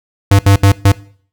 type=tone bursts at uneven times; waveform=square; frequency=99 Hz; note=G2; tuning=18 cents sharp; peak=-5 dBFS; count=4; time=0.31-0.39 / 0.46-0.56 / 0.63-0.72 / 0.85-0.92 s; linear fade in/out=5 ms; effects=noise-tail reverb RT60 0.5 s tail -20 dB re dry